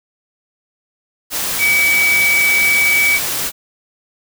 sine tone in noise, 2282 Hz, C#7, 50 cents sharp, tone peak -11 dBFS, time 1.58-3.2 s, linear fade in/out 50 ms, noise white, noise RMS -20 dBFS, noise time 1.3-3.52 s, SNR +6 dB, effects none

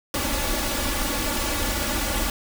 pink noise with comb filter, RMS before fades -25 dBFS, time 0.14-2.3 s, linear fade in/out 2 ms, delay 3.5 ms, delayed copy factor +0.85, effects none

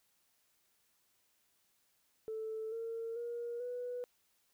sine tone with pitch steps, 440 / 456.6 / 473.8 / 491.6 Hz, A4 / A#4 / A#4 / B4, 0 / -36 / +28 / -8 cents, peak -37 dBFS, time 2.28-4.04 s, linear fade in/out 0 ms, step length 440 ms, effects tanh soft clip ceiling -33 dBFS + white hiss -75 dBFS RMS until 4.53 s

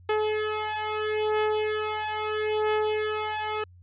sawtooth beating tone pair, 427.7 / 428.46 Hz, A4 / A4, -49 / -46 cents, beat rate 0.76 Hz, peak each -24 dBFS, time 0.09-3.64 s, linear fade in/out 5 ms, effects added 89 Hz sine -49 dBFS peak until 3.82 s + resampled to 8000 Hz

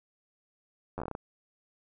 slowing click train, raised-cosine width 1 ms, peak -22 dBFS, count 9, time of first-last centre 0.98-1.151 s, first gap 10 ms, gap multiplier 1.21, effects none

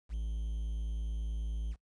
triangle tone with quantisation, 54.7 Hz, A1, 9 cents flat, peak -31 dBFS, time 0.09-1.76 s, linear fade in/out 50 ms, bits 10, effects noise-tail reverb RT60 0.1 s tail -22 dB re dry + resampled to 22050 Hz

